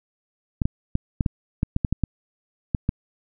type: clicks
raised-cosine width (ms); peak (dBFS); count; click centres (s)
5; -8; 12; 0.618 / 0.655 / 0.954 / 1.208 / 1.262 / 1.631 / 1.764 / 1.848 / 1.926 / 2.037 / 2.748 / 2.891
effects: none